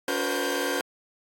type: tone cluster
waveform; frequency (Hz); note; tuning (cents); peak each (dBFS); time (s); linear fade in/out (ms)
sawtooth; 284.1 / 361.9 / 473.1 / 513 / 1580; C#4 / F#4 / A#4 / C5 / G6; +43 / -38 / +26 / -34 / +13; -28; 0.08-0.81; 2
effects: AAC 64 kbps